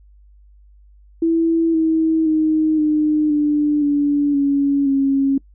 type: tone with pitch steps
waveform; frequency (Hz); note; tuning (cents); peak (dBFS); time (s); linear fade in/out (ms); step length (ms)
sine; 329.6 / 321 / 312.5 / 304.3 / 296.4 / 288.6 / 281 / 273.7; E4 / E4 / D#4 / D#4 / D4 / D4 / C#4 / C#4; 0 / -46 / +8 / -38 / +16 / -30 / +24 / -22; -13; 1.22-5.38; 5; 520
effects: noise-tail reverb RT60 0.1 s tail -23 dB re dry + added 50 Hz sine -45 dBFS peak until 5.54 s